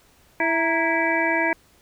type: harmonic tone with a mistuned harmonic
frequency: 329.6 Hz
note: E4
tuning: in tune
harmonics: 1 / 2 / 3 / 5 / 6 / 7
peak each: -26 / -26 / -26 / -26 / -26 / -26 dBFS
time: 0.4-1.53 s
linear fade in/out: 2 ms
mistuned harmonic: 3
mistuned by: -91 cents
effects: pink hiss -57 dBFS RMS until 1.81 s